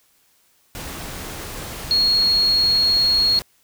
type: tone in noise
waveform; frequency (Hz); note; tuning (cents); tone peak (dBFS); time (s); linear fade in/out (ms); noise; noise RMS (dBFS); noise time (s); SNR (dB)
sine; 4304; C8; +48; -14; 1.91-3.39; 0; pink; -32; 0.75-3.42; +15
effects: white hiss -60 dBFS RMS until 3.63 s